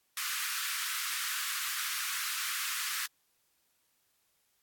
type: high-pass noise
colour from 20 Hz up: pink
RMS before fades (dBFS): -35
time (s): 0.17-3.06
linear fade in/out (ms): 2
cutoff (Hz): 1200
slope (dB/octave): 48
effects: white hiss -74 dBFS RMS until 4.62 s + AAC 64 kbps